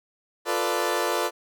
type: chord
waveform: 20% pulse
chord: B half-diminished seventh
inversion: second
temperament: equal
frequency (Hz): 349.2 / 440 / 493.9 / 587.3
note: F4 / A4 / B4 / D5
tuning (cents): 0 / 0 / 0 / 0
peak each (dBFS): -24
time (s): 0.45-1.31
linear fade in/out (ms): 50
effects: none